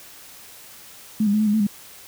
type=tone with pitch steps; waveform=sine; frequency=215.9 / 202.2 / 212.8 / 216 / 206.8 / 218.6 / 203.4 Hz; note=A3 / G#3 / G#3 / A3 / G#3 / A3 / G#3; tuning=-33 / -46 / +42 / -32 / -7 / -11 / -36 cents; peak=-16 dBFS; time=1.2-1.669 s; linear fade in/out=5 ms; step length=67 ms; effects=white hiss -44 dBFS RMS until 2.07 s